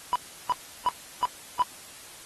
triangle tone bursts, 987.8 Hz, B5, in tune, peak -18 dBFS, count 5, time 0.13-1.62 s, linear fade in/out 0 ms, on 26 ms, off 340 ms, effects white hiss -46 dBFS RMS until 2.25 s + AAC 32 kbps

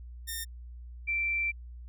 5% pulse / sine tone pair in turn, 1822 / 2345 Hz, A#6 / D7, -40 / -3 cents, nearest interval major third, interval 437 cents, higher second, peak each -24 / -27 dBFS, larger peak first, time 0.27-0.45 / 1.07-1.52 s, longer second, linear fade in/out 20 ms, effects added 60 Hz sine -42 dBFS peak until 1.88 s

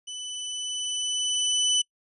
25% pulse tone with level ramp, 2994 Hz, F#7, 20 cents sharp, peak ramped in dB -31 to -16 dBFS, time 0.07-1.82 s, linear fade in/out 10 ms, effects noise-tail reverb RT60 0.1 s tail -26 dB re dry + resampled to 24000 Hz

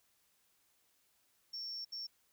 sine tone bursts at uneven times, 5460 Hz, F8, 40 cents flat, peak -39 dBFS, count 2, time 1.53-1.85 / 1.92-2.07 s, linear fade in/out 10 ms, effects tanh soft clip ceiling -37 dBFS + white hiss -74 dBFS RMS until 2.32 s

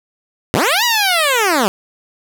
10% pulse linear two-way sweep, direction up then down, 80.5 to 987.8 to 183.3 Hz, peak -4 dBFS, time 0.54-1.68 s, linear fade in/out 0 ms, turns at 0.84 s, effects none

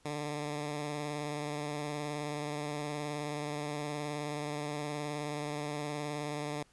10% pulse tone with vibrato, 148 Hz, D3, 14 cents sharp, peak -27 dBFS, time 0.05-6.63 s, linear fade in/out 5 ms, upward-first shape sine, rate 19 Hz, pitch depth 30 cents each way, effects pink hiss -66 dBFS RMS until 6.72 s + resampled to 24000 Hz

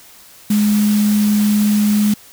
sine tone in noise, 209.2 Hz, G#3, 13 cents sharp, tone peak -11 dBFS, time 0.5-2.14 s, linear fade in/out 5 ms, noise white, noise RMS -27 dBFS, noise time 0.5-2.14 s, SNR +13 dB, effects white hiss -43 dBFS RMS until 2.32 s

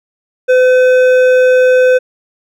sine tone with hard clipping, 508 Hz, B4, 49 cents sharp, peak -7 dBFS, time 0.48-1.99 s, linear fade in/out 20 ms, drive 9 dB, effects none

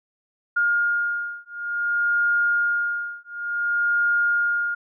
sine beating tone pair, 1417 / 1417.56 Hz, F6 / F6, +25 / +25 cents, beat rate 0.56 Hz, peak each -23 dBFS, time 0.56-4.75 s, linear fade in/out 10 ms, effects none

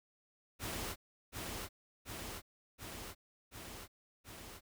pink noise with echo, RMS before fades -41 dBFS, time 0.59-0.96 s, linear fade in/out 50 ms, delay 730 ms, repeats 5, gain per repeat -2 dB, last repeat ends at 4.61 s, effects none

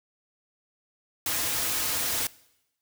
white noise with comb filter, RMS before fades -28 dBFS, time 1.26-2.27 s, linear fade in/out 2 ms, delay 5.2 ms, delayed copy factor -0.55, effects noise-tail reverb RT60 0.9 s tail -22 dB re dry

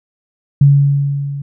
sine tone with level ramp, 141.1 Hz, C#3, 31 cents sharp, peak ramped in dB -3 to -21 dBFS, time 0.61-1.42 s, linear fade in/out 5 ms, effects none

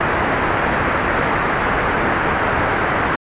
white low-pass noise, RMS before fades -18 dBFS, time 0-3.16 s, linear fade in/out 10 ms, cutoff 1800 Hz, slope 24 dB/octave, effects resampled to 8000 Hz

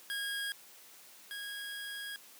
25% pulse tone pair in turn, 1636 / 1643.5 Hz, G#6 / G#6, -26 / -19 cents, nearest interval unison, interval 7 cents, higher second, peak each -31 / -36 dBFS, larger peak first, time 0.1-0.52 / 1.31-2.16 s, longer second, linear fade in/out 0 ms, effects white hiss -56 dBFS RMS until 2.39 s + high-pass 200 Hz 12 dB/octave

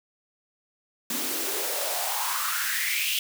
white noise with high-pass filter sweep, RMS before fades -28 dBFS, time 1.1-3.19 s, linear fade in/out 2 ms, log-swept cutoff 230 to 3000 Hz, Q 5.6, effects none

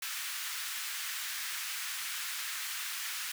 pink high-pass noise, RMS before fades -38 dBFS, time 0.02-3.32 s, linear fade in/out 5 ms, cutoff 1400 Hz, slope 24 dB/octave, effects none

